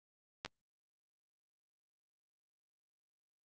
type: clicks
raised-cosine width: 0.2 ms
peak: -20 / -25 dBFS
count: 2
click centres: 0.449 / 0.46 s
effects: low-pass 7000 Hz 12 dB/octave + Opus 48 kbps